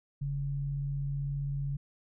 sine tone pair together, 41.41 / 139.7 Hz, E1 / C#3, +9 / +14 cents, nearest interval octave + major sixth, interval 2105 cents, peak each -39 / -31 dBFS, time 0.21-1.77 s, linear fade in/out 10 ms, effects none

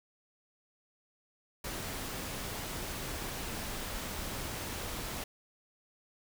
pink noise, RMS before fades -39 dBFS, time 1.64-5.24 s, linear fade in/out 5 ms, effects none

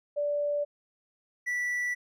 sine / triangle tone pair in turn, 583 / 1961 Hz, D5 / B6, -13 / -13 cents, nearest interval octave + major sixth, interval 2100 cents, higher second, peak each -26 dBFS, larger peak neither, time 0.16-0.65 / 1.46-1.95 s, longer neither, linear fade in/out 20 ms, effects none

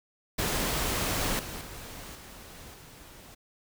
pink noise with level steps, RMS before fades -29 / -39 / -43 / -47 / -50 dBFS, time 0.38-3.35 s, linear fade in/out 10 ms, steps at 1.39 / 1.61 / 2.15 / 2.74 s, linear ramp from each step 2 ms, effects none

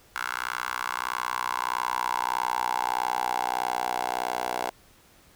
10% pulse tone with high-pass filter sweep, 61.6 Hz, B1, 4 cents flat, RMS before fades -29 dBFS, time 0.16-4.7 s, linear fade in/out 0 ms, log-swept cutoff 1300 to 650 Hz, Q 5.2, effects pink hiss -57 dBFS RMS until 5.35 s

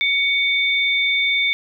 sine tone pair together, 2239 / 3575 Hz, C#7 / A7, +17 / +27 cents, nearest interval minor sixth, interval 810 cents, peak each -17 / -21 dBFS, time 0.01-1.53 s, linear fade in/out 0 ms, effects none

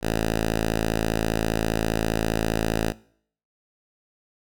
5% pulse tone, 55 Hz, A1, in tune, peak -11 dBFS, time 0.01-2.94 s, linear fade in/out 50 ms, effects noise-tail reverb RT60 0.6 s tail -22 dB re dry

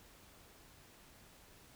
silence, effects pink hiss -61 dBFS RMS until 1.75 s

